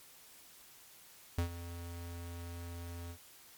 square tone with ADSR envelope, 85.8 Hz, F2, 30 cents flat, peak -29 dBFS, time 1.38-3.18 s, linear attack 4 ms, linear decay 100 ms, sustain -14 dB, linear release 78 ms, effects white hiss -58 dBFS RMS until 3.57 s + MP3 96 kbps

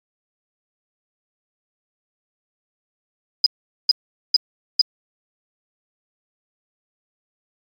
sine tone bursts, 4965 Hz, D#8, 5 cents flat, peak -9 dBFS, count 4, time 3.44-4.814 s, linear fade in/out 2 ms, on 21 ms, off 430 ms, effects MP3 96 kbps

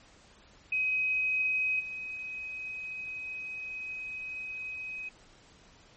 sine tone with level steps, 2527 Hz, D#7, 26 cents sharp, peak -26 / -36 dBFS, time 0.72-5.09 s, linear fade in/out 5 ms, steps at 1.79 s, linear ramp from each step 20 ms, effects pink hiss -58 dBFS RMS until 5.96 s + MP3 32 kbps

